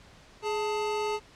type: tone pair together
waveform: square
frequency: 419.9 / 884 Hz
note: G#4 / A5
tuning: +19 / +8 cents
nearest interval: octave + minor second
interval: 1289 cents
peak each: -30 / -33 dBFS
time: 0.42-1.2 s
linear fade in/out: 50 ms
effects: pink hiss -54 dBFS RMS until 1.35 s + low-pass 6000 Hz 12 dB/octave